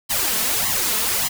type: noise with flanger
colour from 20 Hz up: white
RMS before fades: -21 dBFS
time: 0.09-1.29 s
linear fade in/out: 20 ms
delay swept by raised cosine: 0.98 to 4.68 ms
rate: 1.7 Hz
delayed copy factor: +0.9
effects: none